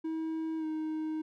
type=tone with pitch glide; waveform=triangle; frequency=320.6 to 312.9 Hz; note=E4 to D#4; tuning=-48 to +10 cents; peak=-30 dBFS; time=0.04-1.22 s; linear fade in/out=10 ms; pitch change=-42 cents; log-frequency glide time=0.58-0.65 s; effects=none